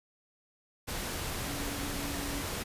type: tone in noise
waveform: sine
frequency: 283.3 Hz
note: C#4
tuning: 38 cents sharp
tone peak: -40 dBFS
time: 1.44-2.43 s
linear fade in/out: 20 ms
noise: pink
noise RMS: -36 dBFS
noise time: 0.87-2.64 s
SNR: -7 dB
effects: resampled to 32000 Hz